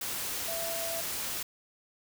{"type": "tone in noise", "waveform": "sine", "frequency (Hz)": 666, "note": "E5", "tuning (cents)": 18, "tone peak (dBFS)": -36, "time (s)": [0.48, 1.01], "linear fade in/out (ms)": 5, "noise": "white", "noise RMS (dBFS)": -35, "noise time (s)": [0.01, 1.43], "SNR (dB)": -4, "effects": []}